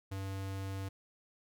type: tone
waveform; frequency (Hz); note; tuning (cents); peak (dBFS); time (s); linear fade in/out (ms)
square; 96.9; G2; -20; -38; 0.11-0.89; 10
effects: none